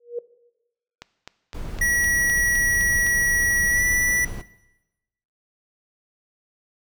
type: tone with exponential growth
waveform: sine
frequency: 477.1 Hz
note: A#4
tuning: 40 cents sharp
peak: -22 dBFS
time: 0-0.19 s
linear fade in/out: 5 ms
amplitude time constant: 40 ms
type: click train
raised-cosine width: 0.2 ms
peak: -19 dBFS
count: 9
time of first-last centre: 1.02-3.066 s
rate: 3.91 Hz
type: noise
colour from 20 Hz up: brown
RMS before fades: -31 dBFS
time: 1.54-4.42 s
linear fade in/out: 10 ms
type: tone with pitch glide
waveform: square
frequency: 1926 to 1960.8 Hz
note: B6 to B6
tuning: -44 to -13 cents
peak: -19 dBFS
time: 1.81-4.25 s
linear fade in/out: 5 ms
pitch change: +31 cents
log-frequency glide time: 3.7-3.83 s
effects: noise-tail reverb RT60 1.0 s tail -18 dB re dry